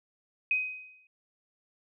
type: tone with exponential decay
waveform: sine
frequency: 2514 Hz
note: D#7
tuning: 17 cents sharp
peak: -22 dBFS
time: 0.51-1.07 s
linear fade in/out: 2 ms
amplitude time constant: 120 ms
effects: none